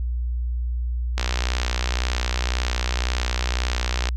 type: click train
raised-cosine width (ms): 0.2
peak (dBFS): -7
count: 181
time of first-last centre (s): 1.18-4.088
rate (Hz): 61.9
effects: added 60 Hz sine -22 dBFS peak until 4.16 s